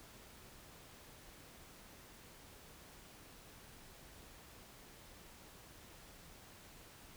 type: silence
effects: pink hiss -58 dBFS RMS until 7.16 s